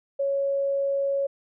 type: tone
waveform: sine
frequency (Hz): 554.4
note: C#5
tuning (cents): 0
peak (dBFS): -22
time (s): 0.19-1.27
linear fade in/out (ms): 10
effects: none